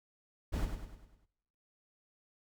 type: noise with echo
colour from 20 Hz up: brown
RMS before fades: -32 dBFS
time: 0.52-0.66 s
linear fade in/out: 20 ms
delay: 100 ms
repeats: 6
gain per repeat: -6 dB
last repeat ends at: 1.26 s
effects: noise-tail reverb RT60 1.0 s tail -23 dB re dry